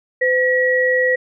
sine tone pair together, 508 / 1918 Hz, B4 / A#6, +49 / +49 cents, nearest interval octave + major seventh, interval 2300 cents, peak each -16 dBFS, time 0.21-1.16 s, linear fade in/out 10 ms, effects none

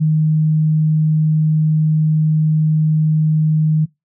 sine tone, 155.56 Hz, D#3, in tune, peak -11 dBFS, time 0-3.86 s, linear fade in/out 20 ms, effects noise-tail reverb RT60 0.2 s tail -23 dB re dry

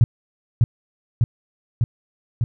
sine tone with echo, 116.54 Hz, A#2, in tune, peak -8 dBFS, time 0.01-0.04 s, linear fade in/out 0 ms, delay 600 ms, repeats 4, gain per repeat -2 dB, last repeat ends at 2.44 s, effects none

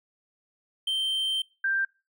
triangle / sine tone pair in turn, 3127 / 1578 Hz, G7 / G6, -5 / +11 cents, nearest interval octave, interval 1184 cents, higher first, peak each -23 dBFS, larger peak neither, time 0.87-1.42 / 1.64-1.85 s, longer first, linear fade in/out 5 ms, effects noise-tail reverb RT60 0.3 s tail -24 dB re dry

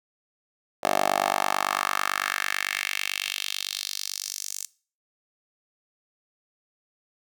10% pulse tone with high-pass filter sweep, 49 Hz, G1, in tune, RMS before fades -28 dBFS, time 0.83-4.66 s, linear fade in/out 10 ms, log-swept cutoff 580 to 7000 Hz, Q 2.3, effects noise-tail reverb RT60 0.4 s tail -21 dB re dry

